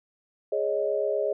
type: chord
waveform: sine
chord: Ab suspended fourth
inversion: none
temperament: equal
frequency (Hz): 415.3 / 554.4 / 622.3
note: Ab4 / Db5 / Eb5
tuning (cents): 0 / 0 / 0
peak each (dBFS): -28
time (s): 0.52-1.33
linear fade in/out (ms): 5
effects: none